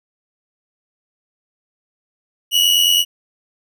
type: tone pair together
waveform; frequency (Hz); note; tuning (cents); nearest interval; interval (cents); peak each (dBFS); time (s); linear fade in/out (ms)
40% pulse; 2871 / 2960; F7 / F#7; +47 / 0; minor second; 53; -14; 2.51-3.05; 50
effects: none